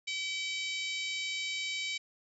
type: harmonic tone with a mistuned harmonic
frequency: 766 Hz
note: G5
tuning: 40 cents flat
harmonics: 3 / 4 / 5 / 6 / 7 / 8 / 9 / 10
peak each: -36 / -41 / -40 / -44 / -47 / -50 / -49 / -49 dBFS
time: 0.07-1.98 s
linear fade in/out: 10 ms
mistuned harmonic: 10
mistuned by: -57 cents
effects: none